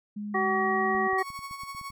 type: tone with pitch glide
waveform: sine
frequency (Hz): 207.7 to 212.3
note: G#3 to G#3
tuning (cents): 0 to +38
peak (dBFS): -32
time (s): 0.16-1.08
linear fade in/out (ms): 10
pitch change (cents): +38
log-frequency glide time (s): 0.46-0.88
type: harmonic tone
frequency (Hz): 379.7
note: F#4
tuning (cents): +45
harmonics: 1 / 2 / 3 / 5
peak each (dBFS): -29 / -29 / -29 / -29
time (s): 0.34-1.23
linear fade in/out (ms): 10
type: clicks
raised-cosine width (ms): 5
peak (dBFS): -37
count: 9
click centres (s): 0.951 / 1.132 / 1.303 / 1.391 / 1.511 / 1.635 / 1.749 / 1.813 / 1.903
type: tone with tremolo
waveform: 35% pulse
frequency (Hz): 1108.7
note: C#6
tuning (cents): 0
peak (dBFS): -33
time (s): 1.18-1.91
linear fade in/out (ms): 5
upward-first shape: sine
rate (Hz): 12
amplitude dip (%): 55
effects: none